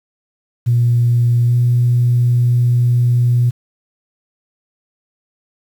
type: tone with pitch glide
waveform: sine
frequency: 119.6 to 121.41 Hz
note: A#2 to B2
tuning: +45 to -29 cents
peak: -9 dBFS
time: 0.66-3.51 s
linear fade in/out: 20 ms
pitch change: +26 cents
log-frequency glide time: 1.46-1.54 s
effects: tanh soft clip ceiling -5 dBFS + 7-bit